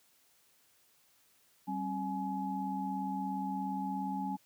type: tone cluster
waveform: sine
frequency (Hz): 192.4 / 269.5 / 844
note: G3 / C#4 / G#5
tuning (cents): -32 / -49 / +28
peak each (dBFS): -37 / -39 / -37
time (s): 1.67-4.37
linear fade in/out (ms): 20
effects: white hiss -68 dBFS RMS until 4.45 s + high-pass 60 Hz 12 dB/octave